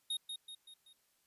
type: tone with echo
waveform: square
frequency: 3729 Hz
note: A#7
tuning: in tune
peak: -35 dBFS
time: 0.1-0.17 s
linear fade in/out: 5 ms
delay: 190 ms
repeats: 4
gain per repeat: -6 dB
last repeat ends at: 0.93 s
effects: white hiss -75 dBFS RMS until 1.26 s + resampled to 32000 Hz